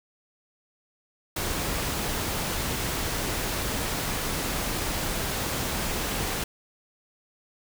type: noise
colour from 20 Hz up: pink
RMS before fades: -29 dBFS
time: 1.36-6.44 s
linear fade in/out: 5 ms
effects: none